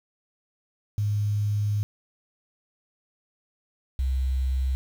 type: tone pair in turn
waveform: sine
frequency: 103.83 / 65.41 Hz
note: G#2 / C2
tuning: 0 / 0 cents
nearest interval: minor sixth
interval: 800 cents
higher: first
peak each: -22 dBFS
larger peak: neither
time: 0.98-1.83 / 3.99-4.75 s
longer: first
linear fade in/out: 0 ms
effects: 8-bit